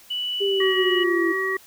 sine tone with pitch glide, 2962 to 2928 Hz, F#7 to F#7, +1 to -19 cents, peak -24 dBFS, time 0.1-1.04 s, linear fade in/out 10 ms, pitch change -20 cents, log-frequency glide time 0.49-0.78 s
sine exponential sweep, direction down, 401.6 to 333 Hz, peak -20 dBFS, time 0.4-1.33 s, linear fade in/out 20 ms
harmonic tone, 381.4 Hz, G4, 47 cents flat, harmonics 1 / 3 / 5, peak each -26 / -30 / -24 dBFS, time 0.6-1.57 s, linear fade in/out 5 ms
effects white hiss -50 dBFS RMS until 1.66 s

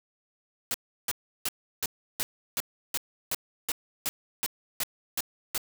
white noise bursts, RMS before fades -29 dBFS, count 14, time 0.71-5.578 s, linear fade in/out 0 ms, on 32 ms, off 340 ms, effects none

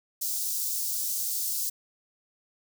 white high-pass noise, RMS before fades -30 dBFS, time 0.21-1.7 s, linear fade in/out 10 ms, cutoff 5000 Hz, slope 24 dB/octave, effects none

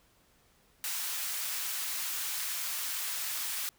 white high-pass noise, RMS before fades -35 dBFS, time 0.84-3.69 s, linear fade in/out 0 ms, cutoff 1100 Hz, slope 12 dB/octave, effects pink hiss -66 dBFS RMS until 3.78 s

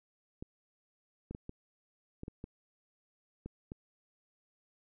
clicks, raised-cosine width 3 ms, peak -29 dBFS, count 9, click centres 0.425 / 1.31 / 1.349 / 1.494 / 2.234 / 2.281 / 2.441 / 3.46 / 3.719 s, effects none

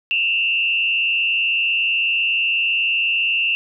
sine tone with frequency modulation, 2728 Hz, F7, 41 cents flat, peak -16 dBFS, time 0.11-3.55 s, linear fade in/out 0 ms, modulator 97.9 Hz, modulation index 1.1, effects none

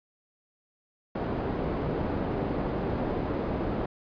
white low-pass noise, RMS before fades -30 dBFS, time 1.15-3.86 s, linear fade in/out 5 ms, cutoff 500 Hz, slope 12 dB/octave, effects resampled to 11025 Hz

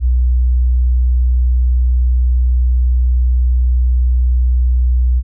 sine tone, 61.74 Hz, B1, in tune, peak -9 dBFS, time 0-5.23 s, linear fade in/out 50 ms, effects none

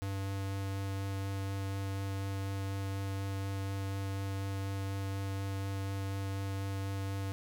square tone with vibrato, 97.7 Hz, G2, 5 cents flat, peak -35 dBFS, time 0.02-7.32 s, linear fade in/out 0 ms, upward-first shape sine, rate 4.1 Hz, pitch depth 8 cents each way, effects none

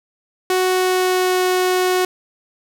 sawtooth tone with pitch glide, 370 to 367.2 Hz, F#4 to F#4, 0 to -13 cents, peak -11 dBFS, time 0.5-2.05 s, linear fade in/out 2 ms, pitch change -13 cents, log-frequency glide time 0.66-1.44 s, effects none

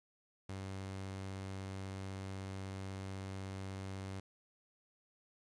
sawtooth tone, 96.2 Hz, G2, 32 cents flat, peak -38 dBFS, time 0.49-4.2 s, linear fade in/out 5 ms, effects resampled to 22050 Hz + 11-bit

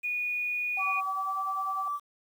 sine tone, 2458 Hz, D#7, 22 cents flat, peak -28 dBFS, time 0.03-1.01 s, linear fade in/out 20 ms
sine tone with tremolo, 767 Hz, G5, 38 cents flat, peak -33 dBFS, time 0.77-1.88 s, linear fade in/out 2 ms, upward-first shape sine, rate 10 Hz, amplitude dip 95%
sine tone with pitch glide, 1144 to 1161.3 Hz, D6 to D6, -46 to -20 cents, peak -29 dBFS, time 0.78-2 s, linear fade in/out 50 ms, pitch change +26 cents, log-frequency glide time 0.98-1.37 s
effects 9-bit

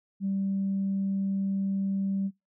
sine tone, 195.1 Hz, G3, 8 cents flat, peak -25 dBFS, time 0.2-2.31 s, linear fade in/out 50 ms, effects noise-tail reverb RT60 0.2 s tail -24 dB re dry + tanh soft clip ceiling -21 dBFS

